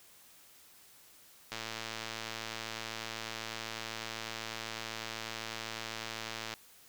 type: click train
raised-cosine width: 0.2 ms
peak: -21 dBFS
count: 563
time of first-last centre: 1.52-6.538 s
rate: 112 Hz
effects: white hiss -59 dBFS RMS until 6.88 s